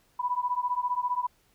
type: beating tone pair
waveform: sine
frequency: 980 / 995 Hz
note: B5 / B5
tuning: -14 / +13 cents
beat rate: 15 Hz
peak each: -29 dBFS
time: 0.19-1.27 s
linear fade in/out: 10 ms
effects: pink hiss -66 dBFS RMS until 1.54 s